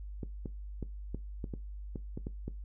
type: clicks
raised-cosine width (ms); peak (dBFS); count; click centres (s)
3; -25; 10; 0.232 / 0.458 / 0.827 / 1.146 / 1.442 / 1.538 / 1.958 / 2.175 / 2.269 / 2.48
effects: noise-tail reverb RT60 0.2 s tail -18 dB re dry + added 50 Hz sine -40 dBFS peak until 2.64 s